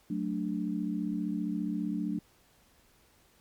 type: chord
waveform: sine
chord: D major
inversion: first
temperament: equal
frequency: 185 / 220 / 293.7 Hz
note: F#3 / A3 / D4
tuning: 0 / 0 / 0 cents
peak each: -34 dBFS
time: 0.1-2.19 s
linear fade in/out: 5 ms
effects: pink hiss -64 dBFS RMS until 3.4 s + MP3 96 kbps